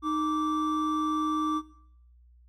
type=tone pair together; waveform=triangle; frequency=309.4 / 1168 Hz; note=D#4 / D6; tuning=-10 / -10 cents; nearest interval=octave + major seventh; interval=2300 cents; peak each=-27 dBFS; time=0.02-1.62 s; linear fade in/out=50 ms; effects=noise-tail reverb RT60 0.7 s tail -18 dB re dry + added 60 Hz sine -54 dBFS peak until 2.48 s